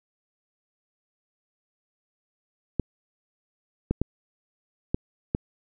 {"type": "clicks", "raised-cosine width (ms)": 3, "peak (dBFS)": -10, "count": 5, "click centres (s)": [2.797, 3.91, 4.016, 4.945, 5.349], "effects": []}